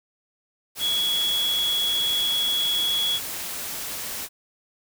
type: tone in noise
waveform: sine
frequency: 3354 Hz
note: G#7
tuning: 16 cents sharp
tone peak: -21 dBFS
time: 0.79-3.2 s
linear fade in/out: 50 ms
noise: white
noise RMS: -32 dBFS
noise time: 0.75-4.29 s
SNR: +8 dB
effects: none